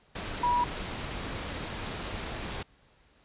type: tone in noise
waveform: sine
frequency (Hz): 971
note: B5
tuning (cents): -30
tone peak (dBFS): -23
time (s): 0.43-0.64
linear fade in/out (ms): 5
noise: pink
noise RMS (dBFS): -36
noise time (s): 0.15-2.63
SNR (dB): +10
effects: pink hiss -63 dBFS RMS until 3.24 s + resampled to 8000 Hz